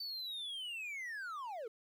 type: linear sweep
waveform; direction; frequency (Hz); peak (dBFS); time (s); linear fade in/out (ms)
triangle; down; 4580 to 415.3; -39; 0-1.68; 5
effects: 12-bit